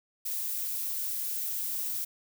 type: noise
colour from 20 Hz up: violet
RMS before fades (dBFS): -33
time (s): 0.25-2.05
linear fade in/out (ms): 10
effects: none